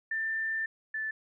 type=tone pair in turn; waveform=sine; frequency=1784 / 1753.4 Hz; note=A6 / A6; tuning=+23 / -7 cents; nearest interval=unison; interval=30 cents; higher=first; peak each=-29 / -31 dBFS; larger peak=first; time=0.11-0.66 / 0.94-1.11 s; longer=first; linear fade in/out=5 ms; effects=none